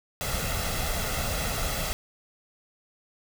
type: noise with comb filter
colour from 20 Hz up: pink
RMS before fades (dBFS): -29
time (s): 0.21-1.93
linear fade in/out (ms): 0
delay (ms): 1.5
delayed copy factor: +0.6
effects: none